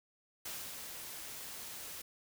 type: noise with ADSR envelope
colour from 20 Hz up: white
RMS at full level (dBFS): -42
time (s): 0.45-2.02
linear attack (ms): 7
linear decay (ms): 280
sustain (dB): -4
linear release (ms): 7
effects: none